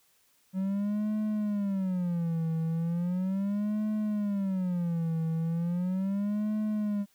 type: tone with vibrato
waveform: triangle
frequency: 186.2 Hz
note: F#3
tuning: 11 cents sharp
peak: -25 dBFS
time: 0.53-7.06 s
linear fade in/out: 50 ms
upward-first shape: sine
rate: 0.37 Hz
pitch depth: 240 cents each way
effects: white hiss -67 dBFS RMS until 7.14 s